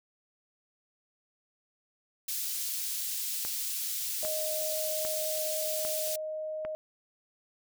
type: high-pass noise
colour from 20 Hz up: white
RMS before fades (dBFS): -34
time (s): 2.28-6.16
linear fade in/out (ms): 5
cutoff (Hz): 3800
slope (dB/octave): 12
type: click train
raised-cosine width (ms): 0.5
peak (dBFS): -25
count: 5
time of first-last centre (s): 3.45-6.65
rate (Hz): 1.25
type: tone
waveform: sine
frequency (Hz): 622.3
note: D#5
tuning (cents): 0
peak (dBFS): -33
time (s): 4.23-6.75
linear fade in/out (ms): 0
effects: none